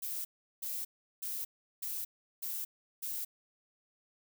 violet noise bursts, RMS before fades -38 dBFS, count 6, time 0.02-3.25 s, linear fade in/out 10 ms, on 230 ms, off 370 ms, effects none

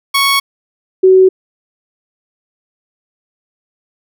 15% pulse / sine tone pair in turn, 1108.7 / 375.9 Hz, C#6 / F#4, 0 / +27 cents, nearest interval octave + perfect fifth, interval 1873 cents, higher first, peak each -3 dBFS, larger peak neither, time 0.14-0.4 / 1.03-1.29 s, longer neither, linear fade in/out 10 ms, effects none

